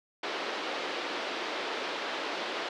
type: band-pass noise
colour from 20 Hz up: pink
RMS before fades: -35 dBFS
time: 0.23-2.69 s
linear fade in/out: 5 ms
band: 330 to 4300 Hz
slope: 24 dB/octave
effects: none